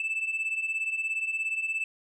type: beating tone pair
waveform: sine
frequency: 2624 / 2641 Hz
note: E7 / E7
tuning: -9 / +3 cents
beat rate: 17 Hz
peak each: -31 / -27 dBFS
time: 0-1.84 s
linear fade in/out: 2 ms
effects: tanh soft clip ceiling -25 dBFS